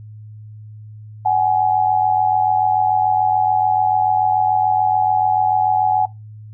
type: tone pair together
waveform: sine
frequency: 752.1 / 839 Hz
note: F#5 / G#5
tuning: +28 / +17 cents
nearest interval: major second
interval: 189 cents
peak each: -16 dBFS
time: 1.25-6.06 s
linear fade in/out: 10 ms
effects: noise-tail reverb RT60 0.2 s tail -20 dB re dry + added 107 Hz sine -34 dBFS peak until 6.53 s